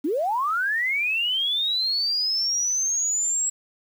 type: linear sweep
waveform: sine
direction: up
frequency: 261.6 to 7720 Hz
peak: -21 dBFS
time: 0.04-3.5 s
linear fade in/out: 10 ms
effects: 8-bit